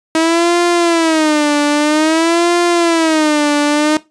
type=tone with vibrato; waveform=sawtooth; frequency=318.9 Hz; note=D#4; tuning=43 cents sharp; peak=-6 dBFS; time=0.15-3.97 s; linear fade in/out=2 ms; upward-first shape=sine; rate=0.51 Hz; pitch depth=150 cents each way; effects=noise-tail reverb RT60 0.2 s tail -17 dB re dry + resampled to 22050 Hz